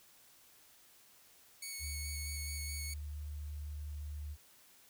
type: tone with vibrato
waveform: 10% pulse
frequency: 2217 Hz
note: C#7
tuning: in tune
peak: -33 dBFS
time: 1.62-2.94 s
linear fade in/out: 5 ms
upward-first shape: square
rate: 4.7 Hz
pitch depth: 10 cents each way
type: tone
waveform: sine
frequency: 74.1 Hz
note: D2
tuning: 16 cents sharp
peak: -40 dBFS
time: 1.79-4.37 s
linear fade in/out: 50 ms
effects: white hiss -63 dBFS RMS until 4.89 s